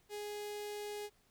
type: tone with notch filter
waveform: sawtooth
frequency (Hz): 415.3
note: G#4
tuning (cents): 0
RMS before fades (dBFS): -43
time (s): 0.09-1.1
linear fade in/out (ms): 50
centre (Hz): 1300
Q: 1.4
effects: pink hiss -71 dBFS RMS until 1.3 s